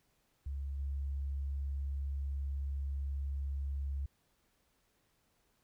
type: tone with level steps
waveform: sine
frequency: 69.3 Hz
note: C#2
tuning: in tune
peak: -36 / -34 dBFS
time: 0.46-4.06 s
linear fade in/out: 5 ms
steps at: 0.79 s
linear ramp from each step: 2 ms
effects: pink hiss -75 dBFS RMS until 5.63 s